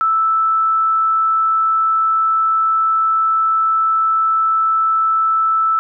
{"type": "tone", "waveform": "sine", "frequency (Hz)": 1317, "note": "E6", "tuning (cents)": -2, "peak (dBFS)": -12, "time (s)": [0.01, 5.79], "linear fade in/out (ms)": 0, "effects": []}